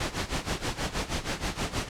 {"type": "noise with tremolo", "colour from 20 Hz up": "pink", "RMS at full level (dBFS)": -28, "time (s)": [0, 1.89], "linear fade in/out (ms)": 5, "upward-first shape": "sine", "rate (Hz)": 6.3, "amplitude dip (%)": 80, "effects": ["low-pass 7000 Hz 12 dB/octave"]}